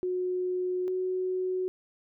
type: tone pair in turn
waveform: sine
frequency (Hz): 364.6 / 369.9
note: F#4 / F#4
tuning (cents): -25 / 0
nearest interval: unison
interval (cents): 25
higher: second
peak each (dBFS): -27 / -27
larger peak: neither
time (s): 0.03-0.88 / 0.88-1.68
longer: first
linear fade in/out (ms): 0
effects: none